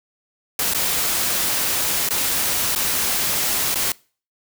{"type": "noise with dropouts", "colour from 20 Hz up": "white", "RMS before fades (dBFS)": -21, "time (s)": [0.59, 3.92], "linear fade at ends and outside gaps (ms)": 2, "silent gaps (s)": [[0.737, 0.746], [2.089, 2.106], [2.751, 2.759], [3.745, 3.756]], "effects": ["noise-tail reverb RT60 0.4 s tail -24 dB re dry"]}